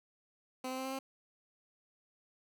15% pulse tone with pitch steps, 257.2 / 259.7 / 262.3 / 264.9 / 267.5 Hz, C4 / C4 / C4 / C4 / C4, -30 / -13 / +4 / +22 / +38 cents, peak -31 dBFS, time 0.64-0.99 s, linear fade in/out 5 ms, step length 70 ms, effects none

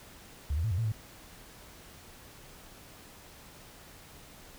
sine tone with pitch steps, 72.1 / 81.5 / 111.4 / 88.1 / 114 / 108.3 Hz, D2 / E2 / A2 / F2 / A#2 / A2, -31 / -19 / +22 / +16 / -38 / -27 cents, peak -27 dBFS, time 0.5-0.92 s, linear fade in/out 5 ms, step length 70 ms, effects pink hiss -52 dBFS RMS until 4.58 s

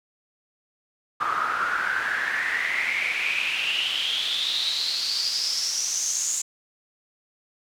pink noise with band-pass filter sweep, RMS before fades -26 dBFS, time 1.2-6.42 s, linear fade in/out 10 ms, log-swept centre 1200 to 7100 Hz, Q 8.4, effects none

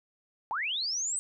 sine linear sweep, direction up, 784 to 8310 Hz, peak -29 dBFS, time 0.51-1.19 s, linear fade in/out 0 ms, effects none

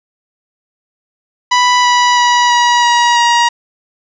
sawtooth tone with pitch steps, 987.8 / 979.8 / 972 / 964.1 / 956.4 / 948.7 Hz, B5 / B5 / B5 / B5 / A#5 / A#5, 0 / -14 / -28 / -42 / +44 / +30 cents, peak -4 dBFS, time 1.51-3.49 s, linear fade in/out 10 ms, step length 330 ms, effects resampled to 16000 Hz + 7-bit

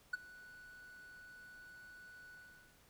triangle tone with ADSR envelope, 1480 Hz, F#6, in tune, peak -30 dBFS, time 0.13-2.79 s, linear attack 8 ms, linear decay 19 ms, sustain -22 dB, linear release 450 ms, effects pink hiss -67 dBFS RMS until 2.89 s

